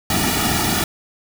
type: noise with comb filter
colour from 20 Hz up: pink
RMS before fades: -19 dBFS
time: 0.1-0.84 s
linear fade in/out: 2 ms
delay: 1.9 ms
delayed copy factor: -0.95
effects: none